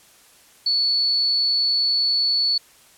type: tone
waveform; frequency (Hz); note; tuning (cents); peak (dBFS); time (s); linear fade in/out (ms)
sine; 4435; C#8; 0; -17; 0.66-2.58; 5
effects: white hiss -52 dBFS RMS until 2.97 s + low-pass 12000 Hz 12 dB/octave

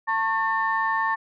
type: tone cluster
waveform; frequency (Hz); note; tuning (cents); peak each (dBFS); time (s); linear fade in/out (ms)
sine; 895 / 1098 / 1796; A5 / C#6 / A6; +29 / -17 / +35; -25; 0.07-1.16; 20
effects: tanh soft clip ceiling -12 dBFS

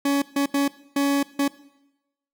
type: tone bursts at uneven times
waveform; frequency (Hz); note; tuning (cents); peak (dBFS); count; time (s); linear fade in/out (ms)
40% pulse; 280.7; C#4; +22; -18; 5; 0.05-0.22 / 0.36-0.46 / 0.54-0.68 / 0.96-1.23 / 1.39-1.48; 5
effects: noise-tail reverb RT60 0.9 s tail -19 dB re dry

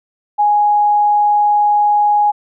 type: tone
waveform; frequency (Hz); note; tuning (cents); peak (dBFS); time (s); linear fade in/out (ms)
sine; 830.6; G#5; 0; -9; 0.38-2.32; 20
effects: none

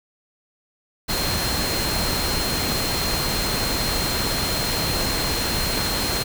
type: tone in noise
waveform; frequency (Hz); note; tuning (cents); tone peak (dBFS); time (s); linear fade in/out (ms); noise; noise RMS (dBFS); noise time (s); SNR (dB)
sine; 4194; C8; +3; -27; 1.08-6.24; 20; pink; -24; 1.08-6.24; -6
effects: none

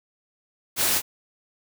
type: noise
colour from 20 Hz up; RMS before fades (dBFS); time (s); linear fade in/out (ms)
white; -22; 0.76-1.02; 50
effects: none

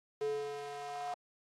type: tone with high-pass filter sweep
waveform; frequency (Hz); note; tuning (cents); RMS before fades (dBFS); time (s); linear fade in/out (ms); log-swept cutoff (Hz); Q
square; 143.5; D3; -40; -39; 0.21-1.14; 0; 420 to 720; 6.3
effects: low-pass 8000 Hz 12 dB/octave + AAC 64 kbps

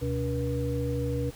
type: tone cluster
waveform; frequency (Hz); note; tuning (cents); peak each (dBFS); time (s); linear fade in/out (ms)
sine; 74 / 127.2 / 285.8 / 479.8; D2 / C3 / D4 / A#4; +14 / -48 / -47 / +50; -33 / -30 / -34 / -32; 0.01-1.31; 20
effects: pink hiss -49 dBFS RMS until 1.35 s

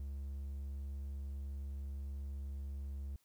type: tone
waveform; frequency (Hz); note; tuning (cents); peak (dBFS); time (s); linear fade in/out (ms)
triangle; 69.3; C#2; 0; -38; 0-3.16; 0
effects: white hiss -75 dBFS RMS until 3.24 s

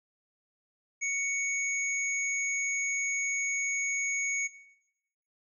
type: tone pair together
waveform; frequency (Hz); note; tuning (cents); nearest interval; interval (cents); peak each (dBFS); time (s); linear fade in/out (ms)
sine; 2227 / 6650; C#7 / G#8; +7 / +1; octave + perfect fifth; 1894; -30 / -34; 1.01-4.48; 20
effects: noise-tail reverb RT60 0.9 s tail -17 dB re dry

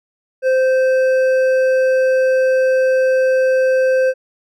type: tone with hard clipping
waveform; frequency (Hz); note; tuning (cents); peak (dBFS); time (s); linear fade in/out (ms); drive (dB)
sine; 520; C5; -11; -13; 0.42-4.14; 50; 7
effects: none

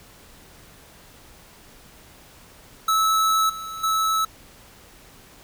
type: tone with level steps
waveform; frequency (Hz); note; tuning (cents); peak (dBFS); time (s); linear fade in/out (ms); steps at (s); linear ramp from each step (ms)
square; 1304; E6; -19; -18 / -32 / -20; 2.88-4.25; 5; 3.49 / 3.83; 10
effects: pink hiss -49 dBFS RMS until 5.43 s

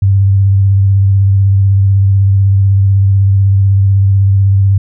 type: tone with vibrato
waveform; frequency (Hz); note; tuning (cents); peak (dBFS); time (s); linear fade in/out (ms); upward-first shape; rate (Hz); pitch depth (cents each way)
sine; 98; G2; 0; -5; 0.02-4.78; 5; sine; 16; 27
effects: none

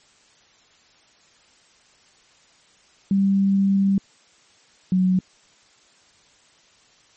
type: tone pair in turn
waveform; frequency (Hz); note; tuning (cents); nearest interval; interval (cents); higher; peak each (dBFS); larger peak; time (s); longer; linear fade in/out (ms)
sine; 196 / 185; G3 / F#3; 0 / 0; minor second; 100; first; -15; neither; 3.11-3.98 / 4.92-5.19; first; 2
effects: white hiss -56 dBFS RMS until 7.16 s + MP3 32 kbps

